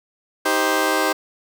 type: chord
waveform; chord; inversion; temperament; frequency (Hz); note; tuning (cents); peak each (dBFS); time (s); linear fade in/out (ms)
15% pulse; C minor; first; just; 314 / 392.4 / 523.3; Eb4 / G4 / C5; +16 / +2 / 0; -16; 0.45-1.13; 10
effects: none